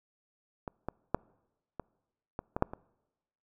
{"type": "clicks", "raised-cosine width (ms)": 1, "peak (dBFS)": [-23, -20, -12, -23, -21, -18, -10, -25], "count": 8, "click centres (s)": [0.678, 0.886, 1.146, 1.797, 2.391, 2.565, 2.624, 2.735], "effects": ["noise-tail reverb RT60 1.0 s tail -26 dB re dry"]}